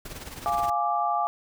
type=noise with tremolo; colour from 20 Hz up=pink; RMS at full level=-37 dBFS; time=0.05-0.7 s; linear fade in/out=5 ms; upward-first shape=sine; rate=19 Hz; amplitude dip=65%
type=chord; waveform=sine; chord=D diminished; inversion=first; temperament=equal; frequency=698.5 / 830.6 / 1174.7 Hz; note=F5 / Ab5 / D6; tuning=0 / 0 / 0 cents; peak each=-27 dBFS; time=0.46-1.27 s; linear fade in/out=0 ms
effects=none